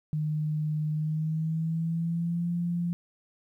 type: tone with pitch glide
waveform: sine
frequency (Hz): 153 to 172.73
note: D#3 to F3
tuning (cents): -29 to -19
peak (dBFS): -26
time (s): 0.13-2.93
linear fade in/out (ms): 0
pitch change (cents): +210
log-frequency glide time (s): 0.92-2.5
effects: 11-bit